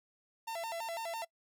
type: tone with vibrato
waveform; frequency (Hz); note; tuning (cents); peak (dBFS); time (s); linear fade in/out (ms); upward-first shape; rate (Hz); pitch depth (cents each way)
45% pulse; 780; G5; -9; -37; 0.47-1.25; 10; square; 6; 260
effects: noise-tail reverb RT60 0.1 s tail -23 dB re dry